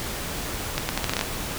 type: accelerating click train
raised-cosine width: 0.2 ms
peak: -6 dBFS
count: 9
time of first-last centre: 0.78-1.211 s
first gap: 110 ms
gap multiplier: 0.78
effects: pink hiss -31 dBFS RMS until 1.58 s